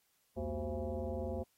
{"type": "tone with frequency modulation", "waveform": "sine", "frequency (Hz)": 217.9, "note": "A3", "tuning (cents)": -17, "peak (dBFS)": -35, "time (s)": [0.36, 1.44], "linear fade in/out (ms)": 20, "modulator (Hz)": 152, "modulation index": 3, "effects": ["white hiss -75 dBFS RMS until 1.57 s", "AAC 48 kbps"]}